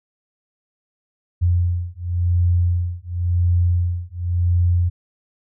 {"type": "beating tone pair", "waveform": "sine", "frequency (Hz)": [87.31, 88.24], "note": ["F2", "F2"], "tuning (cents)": [0, 18], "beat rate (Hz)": 0.93, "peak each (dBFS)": -19, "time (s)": [1.41, 4.9], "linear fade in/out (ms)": 20, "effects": []}